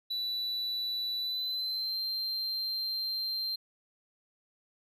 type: tone with pitch glide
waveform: triangle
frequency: 3960 to 4154 Hz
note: B7 to C8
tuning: +4 to -13 cents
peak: -30 dBFS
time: 0.1-3.56 s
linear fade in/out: 10 ms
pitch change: +83 cents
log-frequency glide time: 1.18-2 s
effects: none